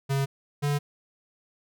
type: tone pair in turn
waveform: square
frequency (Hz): 137.3 / 144.63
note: C#3 / D3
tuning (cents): -16 / -26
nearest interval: minor second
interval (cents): 90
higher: second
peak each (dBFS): -24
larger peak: neither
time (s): 0.09-0.26 / 0.62-0.79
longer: neither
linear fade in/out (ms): 20
effects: none